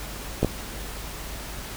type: clicks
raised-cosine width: 2 ms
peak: -7 dBFS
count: 2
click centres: 0.43 / 0.447 s
effects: added 50 Hz sine -38 dBFS peak until 1.76 s + pink hiss -37 dBFS RMS until 1.76 s